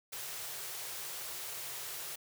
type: band-stop noise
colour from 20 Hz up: white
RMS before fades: -42 dBFS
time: 0.12-2.16 s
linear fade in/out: 10 ms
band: 170 to 340 Hz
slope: 96 dB/octave
effects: high-pass 100 Hz 12 dB/octave